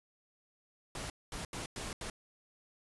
pink noise bursts at uneven times, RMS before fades -41 dBFS, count 5, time 0.95-1.1 / 1.32-1.45 / 1.53-1.66 / 1.76-1.93 / 2.01-2.1 s, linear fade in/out 2 ms, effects resampled to 24000 Hz

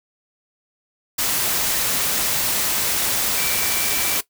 sine tone in noise, 2326 Hz, D7, 17 cents flat, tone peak -30 dBFS, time 3.37-4.17 s, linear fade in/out 10 ms, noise white, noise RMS -21 dBFS, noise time 1.18-4.21 s, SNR -12 dB, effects noise-tail reverb RT60 0.1 s tail -17 dB re dry

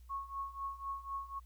sine tone with tremolo, 1100 Hz, C#6, 14 cents flat, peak -35 dBFS, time 0.09-1.4 s, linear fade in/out 20 ms, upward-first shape triangle, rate 4 Hz, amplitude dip 90%, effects added 60 Hz sine -53 dBFS peak until 1.45 s + white hiss -73 dBFS RMS until 1.45 s

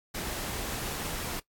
pink noise, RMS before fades -35 dBFS, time 0.14-1.4 s, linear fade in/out 10 ms, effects noise-tail reverb RT60 0.1 s tail -20 dB re dry + AAC 64 kbps

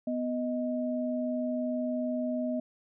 sine tone pair together, 248.2 / 625.4 Hz, B3 / D#5, +9 / +9 cents, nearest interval octave + major third, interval 1600 cents, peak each -30 / -33 dBFS, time 0.07-2.6 s, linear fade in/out 5 ms, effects none

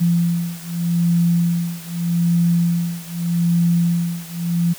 sine beating tone pair, 170.6 / 171.42 Hz, F3 / F3, -40 / -32 cents, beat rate 0.82 Hz, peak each -18 / -19 dBFS, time 0-4.74 s, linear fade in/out 20 ms, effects white hiss -38 dBFS RMS until 4.78 s

